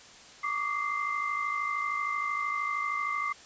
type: tone cluster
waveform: sine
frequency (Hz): 1144 / 1197 / 2082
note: D6 / D6 / C7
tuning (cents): -46 / +33 / -9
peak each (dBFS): -32 / -34 / -33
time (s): 0.43-3.33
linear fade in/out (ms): 10
effects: white hiss -51 dBFS RMS until 3.45 s + resampled to 16000 Hz